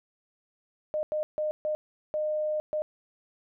sine tone bursts at uneven times, 611 Hz, D#5, 32 cents flat, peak -26 dBFS, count 6, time 0.94-1.03 / 1.12-1.23 / 1.38-1.51 / 1.65-1.75 / 2.14-2.6 / 2.73-2.82 s, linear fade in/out 0 ms, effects none

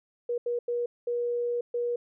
sine tone bursts at uneven times, 479.8 Hz, A#4, 50 cents sharp, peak -26 dBFS, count 5, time 0.29-0.38 / 0.46-0.59 / 0.68-0.86 / 1.07-1.61 / 1.74-1.96 s, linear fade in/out 5 ms, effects none

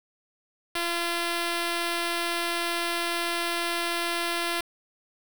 5% pulse tone, 342.2 Hz, F4, 35 cents flat, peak -15 dBFS, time 0.75-4.61 s, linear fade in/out 5 ms, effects 7-bit

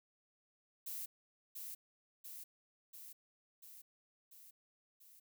violet noise with echo, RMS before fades -44 dBFS, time 0.86-1.06 s, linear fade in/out 10 ms, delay 690 ms, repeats 6, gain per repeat -3 dB, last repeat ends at 5.2 s, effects none

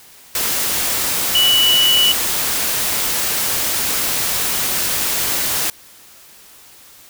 sine tone in noise, 2953 Hz, F#7, 4 cents flat, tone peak -11 dBFS, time 1.35-2.12 s, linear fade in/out 2 ms, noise white, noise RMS -19 dBFS, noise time 0.35-5.7 s, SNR +5 dB, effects white hiss -44 dBFS RMS until 7.09 s

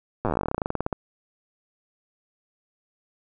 slowing click train, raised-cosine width 1 ms, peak -11 dBFS, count 26, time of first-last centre 0.25-0.928 s, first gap 8 ms, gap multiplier 1.09, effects none

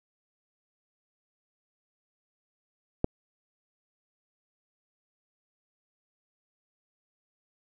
click, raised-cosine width 2 ms, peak -10 dBFS, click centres 3.044 s, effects none

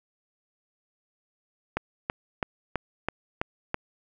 click train, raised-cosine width 0.5 ms, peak -11 dBFS, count 7, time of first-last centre 1.77-3.744 s, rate 3.04 Hz, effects none

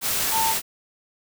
sine tone in noise, 897 Hz, A5, 33 cents sharp, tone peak -21 dBFS, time 0.31-0.55 s, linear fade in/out 50 ms, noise white, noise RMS -24 dBFS, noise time 0.01-0.62 s, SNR 0 dB, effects none

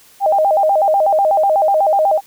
sine tone with vibrato, 704 Hz, F5, 14 cents sharp, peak -10 dBFS, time 0.2-2.21 s, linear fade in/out 50 ms, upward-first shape square, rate 8.1 Hz, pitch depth 210 cents each way, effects white hiss -47 dBFS RMS until 2.26 s

